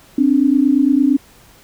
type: tone pair together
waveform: sine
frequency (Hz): 263 / 291.8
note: C4 / D4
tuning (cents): +9 / -11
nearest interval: major second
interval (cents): 180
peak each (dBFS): -13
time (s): 0.18-1.17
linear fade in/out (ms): 5
effects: pink hiss -47 dBFS RMS until 1.63 s